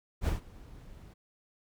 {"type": "noise with ADSR envelope", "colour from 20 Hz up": "brown", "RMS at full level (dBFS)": -27, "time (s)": [0.21, 1.14], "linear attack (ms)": 62, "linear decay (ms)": 130, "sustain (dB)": -23, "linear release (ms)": 13, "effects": []}